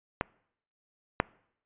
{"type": "clicks", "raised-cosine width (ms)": 0.5, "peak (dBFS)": [-12, -7], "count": 2, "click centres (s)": [0.211, 1.201], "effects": ["noise-tail reverb RT60 0.7 s tail -24 dB re dry", "resampled to 8000 Hz"]}